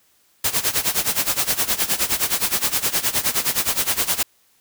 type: noise with tremolo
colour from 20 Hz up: white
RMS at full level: -18 dBFS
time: 0.44-4.23 s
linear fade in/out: 5 ms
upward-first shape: sine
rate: 9.6 Hz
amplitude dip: 85%
effects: white hiss -60 dBFS RMS until 4.6 s